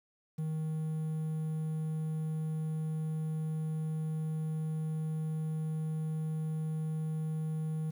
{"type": "tone with quantisation", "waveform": "triangle", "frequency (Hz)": 157.1, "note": "D#3", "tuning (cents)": 17, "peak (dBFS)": -30, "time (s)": [0.38, 7.91], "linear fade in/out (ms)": 10, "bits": 10, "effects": []}